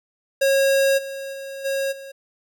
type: tone with level steps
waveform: square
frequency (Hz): 545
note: C#5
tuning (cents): -29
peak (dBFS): -16 / -30 / -32 / -22 / -36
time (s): 0.41-2.12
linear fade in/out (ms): 10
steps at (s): 0.97 / 1.32 / 1.64 / 1.91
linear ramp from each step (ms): 20
effects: none